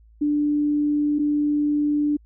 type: tone pair in turn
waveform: sine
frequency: 294.7 / 294.7 Hz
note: D4 / D4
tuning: +6 / +6 cents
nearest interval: unison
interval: 0 cents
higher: neither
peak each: -18 dBFS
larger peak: neither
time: 0.21-1.19 / 1.19-2.17 s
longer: neither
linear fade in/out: 10 ms
effects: added 55 Hz sine -49 dBFS peak until 2.25 s